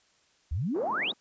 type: exponential sweep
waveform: sine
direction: up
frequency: 65.41 to 3951 Hz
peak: -27 dBFS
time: 0.51-1.12 s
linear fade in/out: 10 ms
type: band-pass noise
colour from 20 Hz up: pink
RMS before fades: -41 dBFS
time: 0.74-1.14 s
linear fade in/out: 20 ms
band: 200 to 1100 Hz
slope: 24 dB/octave
effects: white hiss -66 dBFS RMS until 1.2 s + resampled to 16000 Hz

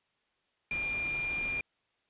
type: tone in noise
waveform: sine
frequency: 2400 Hz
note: D7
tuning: 37 cents sharp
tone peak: -31 dBFS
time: 0.71-1.61 s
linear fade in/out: 2 ms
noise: pink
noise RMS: -44 dBFS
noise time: 0.71-1.61 s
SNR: +10 dB
effects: white hiss -75 dBFS RMS until 2.09 s + resampled to 8000 Hz

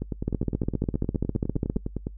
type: two click trains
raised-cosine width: 3 ms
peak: -12 / -16 dBFS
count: 23 / 21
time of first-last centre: 0.28-1.766 / 0.02-2.069 s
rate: 14.8 / 9.76 Hz
effects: noise-tail reverb RT60 0.1 s tail -22 dB re dry + added 50 Hz sine -39 dBFS peak until 2.17 s

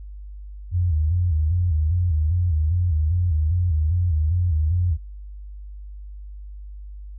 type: tone with vibrato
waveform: sine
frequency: 82.9 Hz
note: E2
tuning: 10 cents sharp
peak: -17 dBFS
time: 0.71-4.98 s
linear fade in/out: 50 ms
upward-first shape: square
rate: 2.5 Hz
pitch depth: 120 cents each way
effects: added 50 Hz sine -34 dBFS peak until 7.18 s

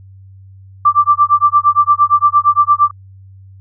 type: tone with tremolo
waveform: sine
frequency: 1174.7 Hz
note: D6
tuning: in tune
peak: -4 dBFS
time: 0.85-2.91 s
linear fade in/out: 5 ms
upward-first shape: sine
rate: 8.7 Hz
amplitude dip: 100%
effects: added 96 Hz sine -36 dBFS peak until 3.6 s

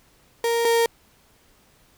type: tone pair in turn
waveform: 35% pulse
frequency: 465.7 / 463.4 Hz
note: A#4 / A#4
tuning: -2 / -10 cents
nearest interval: unison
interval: 8 cents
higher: first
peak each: -18 / -15 dBFS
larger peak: second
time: 0.44-0.65 / 0.65-0.86 s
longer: neither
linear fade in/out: 2 ms
effects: pink hiss -58 dBFS RMS until 1.97 s

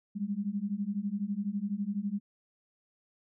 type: beating tone pair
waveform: sine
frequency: 196 / 208 Hz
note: G3 / G#3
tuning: 0 / +3 cents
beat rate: 12 Hz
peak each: -34 / -33 dBFS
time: 0.15-2.2 s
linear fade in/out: 20 ms
effects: none

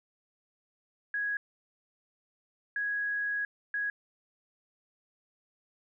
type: tone bursts at uneven times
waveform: sine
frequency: 1661.2 Hz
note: G#6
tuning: in tune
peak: -29 dBFS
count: 3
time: 1.14-1.37 / 2.76-3.45 / 3.74-3.9 s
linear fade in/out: 2 ms
effects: none

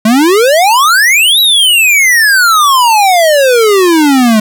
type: exponential two-way sweep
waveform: square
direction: up then down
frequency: 210 to 3951 to 210 Hz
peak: -5 dBFS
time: 0.05-4.4 s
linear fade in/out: 5 ms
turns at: 1.4 s
effects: none

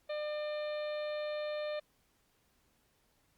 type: harmonic tone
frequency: 600 Hz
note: D5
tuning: 37 cents sharp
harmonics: 1 / 2 / 3 / 4 / 5 / 6 / 7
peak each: -35 / -49 / -49 / -50 / -58 / -51 / -54 dBFS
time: 0.09-1.8 s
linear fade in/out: 10 ms
effects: pink hiss -73 dBFS RMS until 3.37 s + Opus 48 kbps

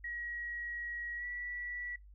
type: tone with pitch glide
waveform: sine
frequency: 1906 to 1950.6 Hz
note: A#6 to B6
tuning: +38 to -22 cents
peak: -38 dBFS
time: 0.04-1.96 s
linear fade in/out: 5 ms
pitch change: +40 cents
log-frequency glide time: 1.17-1.25 s
effects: noise-tail reverb RT60 0.2 s tail -25 dB re dry + added 50 Hz sine -53 dBFS peak until 2.14 s

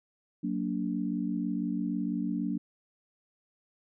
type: chord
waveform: sine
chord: Gb augmented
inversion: none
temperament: just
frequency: 185 / 231.2 / 289.1 Hz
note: Gb3 / Bb3 / D4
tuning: 0 / -14 / -27 cents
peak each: -33 dBFS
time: 0.43-2.58 s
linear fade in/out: 10 ms
effects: none

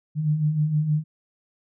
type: beating tone pair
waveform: sine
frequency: 146.83 / 153.23 Hz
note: D3 / D#3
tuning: 0 / -26 cents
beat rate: 6.4 Hz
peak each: -28 / -20 dBFS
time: 0.15-1.04 s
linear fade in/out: 50 ms
effects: none

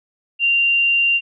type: tone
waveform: sine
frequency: 2775 Hz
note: F7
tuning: 12 cents flat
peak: -13 dBFS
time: 0.39-1.21 s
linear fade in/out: 50 ms
effects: none

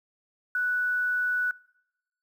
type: tone with quantisation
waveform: sine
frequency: 1480 Hz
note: F#6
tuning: in tune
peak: -24 dBFS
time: 0.55-1.51 s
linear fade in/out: 2 ms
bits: 9
effects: noise-tail reverb RT60 0.9 s tail -24 dB re dry

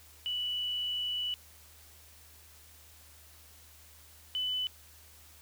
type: tone pair in turn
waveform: sine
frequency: 2959 / 3002 Hz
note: F#7 / F#7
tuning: -1 / +24 cents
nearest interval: unison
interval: 25 cents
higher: second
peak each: -31 / -30 dBFS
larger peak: second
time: 0.26-1.34 / 4.35-4.67 s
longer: first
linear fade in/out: 0 ms
effects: added 77 Hz sine -59 dBFS peak until 5.41 s + white hiss -57 dBFS RMS until 5.41 s

